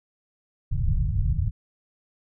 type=low-pass noise; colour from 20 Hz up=pink; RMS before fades=-23 dBFS; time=0.71-1.51 s; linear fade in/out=20 ms; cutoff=150 Hz; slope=48 dB/octave; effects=none